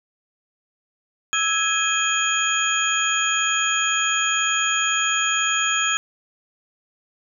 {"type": "tone cluster", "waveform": "sine", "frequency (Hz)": [1312, 1660, 2509, 3232, 6770], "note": ["E6", "G#6", "D#7", "G#7", "G#8"], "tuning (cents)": [-9, -1, 14, -48, 32], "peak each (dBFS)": -25, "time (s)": [1.33, 5.97], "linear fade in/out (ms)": 0, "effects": []}